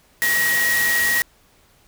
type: tone in noise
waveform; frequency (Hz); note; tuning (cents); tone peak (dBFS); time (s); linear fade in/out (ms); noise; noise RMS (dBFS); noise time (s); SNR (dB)
sine; 1900; A#6; +33; -17; 0.22-1.22; 0; white; -24; 0.22-1.22; +4
effects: pink hiss -56 dBFS RMS until 1.87 s